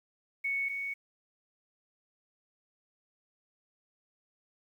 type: tone pair in turn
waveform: sine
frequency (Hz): 2217 / 2225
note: C#7 / C#7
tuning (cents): 0 / +6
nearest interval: unison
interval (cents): 6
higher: second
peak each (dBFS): -29 / -33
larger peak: first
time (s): 0.44-0.69 / 0.69-0.94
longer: neither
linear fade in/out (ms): 10
effects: 10-bit